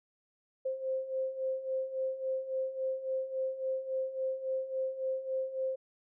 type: beating tone pair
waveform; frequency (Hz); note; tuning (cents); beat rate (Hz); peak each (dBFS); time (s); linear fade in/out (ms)
sine; 523 / 526.6; C5 / C5; -1 / +11; 3.6; -38 / -33; 0.65-5.76; 10
effects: none